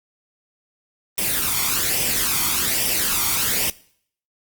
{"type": "noise with flanger", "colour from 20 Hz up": "white", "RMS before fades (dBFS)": -21, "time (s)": [1.18, 3.7], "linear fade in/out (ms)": 2, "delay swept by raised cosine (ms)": [0.36, 0.9], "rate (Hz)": 1.2, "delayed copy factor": 0.6, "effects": ["noise-tail reverb RT60 0.6 s tail -21 dB re dry", "Opus 24 kbps"]}